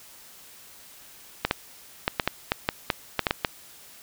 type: clicks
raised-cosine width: 0.3 ms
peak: -5 dBFS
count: 12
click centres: 1.45 / 1.511 / 2.079 / 2.198 / 2.276 / 2.519 / 2.689 / 2.902 / 3.193 / 3.268 / 3.309 / 3.448 s
effects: white hiss -49 dBFS RMS until 4.02 s